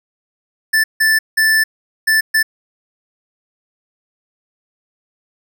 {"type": "tone bursts at uneven times", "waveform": "square", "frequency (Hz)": 1760, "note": "A6", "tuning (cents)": 0, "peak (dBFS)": -11, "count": 5, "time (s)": [[0.73, 0.84], [1, 1.19], [1.37, 1.64], [2.07, 2.21], [2.34, 2.43]], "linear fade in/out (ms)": 10, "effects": []}